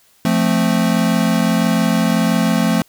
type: chord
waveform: square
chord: F major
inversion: none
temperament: equal with one note detuned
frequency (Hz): 174.11 / 220 / 261.6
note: F3 / A3 / C4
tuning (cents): -5 / 0 / 0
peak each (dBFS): -18 / -17 / -21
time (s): 0.25-2.82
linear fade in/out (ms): 2
effects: white hiss -54 dBFS RMS until 2.88 s